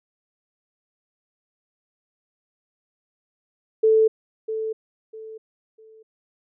sine tone with echo, 440 Hz, A4, in tune, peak -13 dBFS, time 3.83-4.08 s, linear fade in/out 10 ms, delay 650 ms, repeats 3, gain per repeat -11 dB, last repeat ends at 6.03 s, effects none

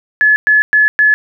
sine tone bursts, 1712 Hz, A6, 48 cents flat, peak -6 dBFS, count 4, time 0.21-1.14 s, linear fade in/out 0 ms, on 150 ms, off 110 ms, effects none

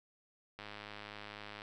click train, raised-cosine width 0.3 ms, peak -30 dBFS, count 108, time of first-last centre 0.59-1.619 s, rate 104 Hz, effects none

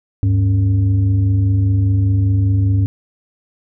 sine tone with frequency modulation, 101 Hz, G#2, 48 cents flat, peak -11 dBFS, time 0.23-2.86 s, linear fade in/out 0 ms, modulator 177 Hz, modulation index 0.48, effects none

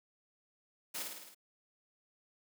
white noise with echo, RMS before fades -40 dBFS, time 0.94-1.03 s, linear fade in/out 10 ms, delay 53 ms, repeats 6, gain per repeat -3 dB, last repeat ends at 1.348 s, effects high-pass 200 Hz 12 dB/octave

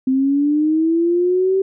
sine linear sweep, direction up, 258.5 to 387.8 Hz, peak -13 dBFS, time 0.07-1.62 s, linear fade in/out 5 ms, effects none

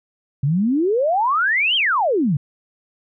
sine exponential two-way sweep, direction up then down, 130.81 to 3256 to 130.81 Hz, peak -15 dBFS, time 0.43-2.37 s, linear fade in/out 5 ms, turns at 1.76 s, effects none

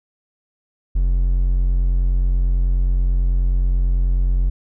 triangle tone, 44.64 Hz, F1, 39 cents sharp, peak -12 dBFS, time 0.95-4.5 s, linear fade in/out 10 ms, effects none

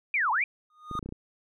sine linear two-way sweep, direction down then up, 2471 to 828 to 2471 Hz, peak -23 dBFS, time 0.14-0.44 s, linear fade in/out 2 ms, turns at 0.31 s
triangle tone with exponential growth, 1231 Hz, D#6, 19 cents flat, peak -25 dBFS, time 0.7-0.99 s, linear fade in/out 2 ms, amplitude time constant 63 ms
clicks, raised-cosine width 3 ms, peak -25 dBFS, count 7, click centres 0.913 / 0.953 / 0.992 / 1.028 / 1.06 / 1.09 / 1.124 s
effects none

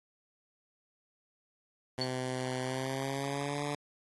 10% pulse tone with pitch glide, 128.2 to 145.57 Hz, C3 to D3, -35 to -15 cents, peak -25 dBFS, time 1.98-3.75 s, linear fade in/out 2 ms, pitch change +220 cents, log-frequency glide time 2.61-3.63 s
sine tone with exponential decay, 4435 Hz, C#8, in tune, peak -28 dBFS, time 2.01-2.12 s, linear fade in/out 5 ms, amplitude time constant 22 ms
effects AAC 32 kbps

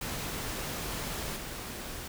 pink noise with level steps, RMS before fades -36 / -40 dBFS, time 0.01-2.08 s, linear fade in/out 5 ms, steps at 1.36 s, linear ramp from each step 5 ms, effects none

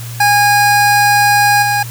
25% pulse tone with level steps, 820 Hz, G#5, 22 cents flat, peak -4 / -8 dBFS, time 0.2-1.83 s, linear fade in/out 5 ms, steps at 1.62 s, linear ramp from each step 10 ms, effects added 118 Hz sine -24 dBFS peak until 1.9 s + white hiss -32 dBFS RMS until 1.9 s

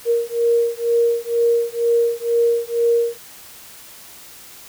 sine beating tone pair, 467.5 / 469.6 Hz, A#4 / A#4, +5 / +13 cents, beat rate 2.1 Hz, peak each -18 / -18 dBFS, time 0.05-3.18 s, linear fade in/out 50 ms, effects white hiss -41 dBFS RMS until 4.68 s

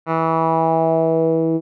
10% pulse tone with low-pass filter sweep, 162.8 Hz, E3, 21 cents flat, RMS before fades -17 dBFS, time 0.06-1.61 s, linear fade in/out 50 ms, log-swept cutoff 1500 to 360 Hz, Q 3.2, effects none

